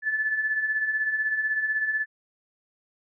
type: beating tone pair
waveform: sine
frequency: 1725 / 1741 Hz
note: A6 / A6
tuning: -35 / -19 cents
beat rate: 16 Hz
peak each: -32 / -24 dBFS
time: 0.02-2.06 s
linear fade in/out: 50 ms
effects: none